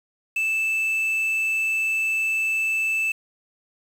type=tone with quantisation; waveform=triangle; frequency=2637 Hz; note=E7; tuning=in tune; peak=-19 dBFS; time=0.36-3.12 s; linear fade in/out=5 ms; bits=7; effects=none